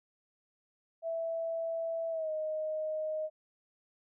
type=tone with pitch glide; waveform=sine; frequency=659.3 to 622.3 Hz; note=E5 to D#5; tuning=0 to 0 cents; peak=-32 dBFS; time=1.02-3.3 s; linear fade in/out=50 ms; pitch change=-100 cents; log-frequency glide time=2.1-2.31 s; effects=none